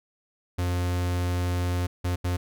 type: tone bursts at uneven times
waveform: 45% pulse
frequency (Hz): 88.9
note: F2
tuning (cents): +31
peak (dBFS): -24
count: 3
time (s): 0.58-1.87 / 2.04-2.16 / 2.24-2.37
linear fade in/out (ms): 10
effects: none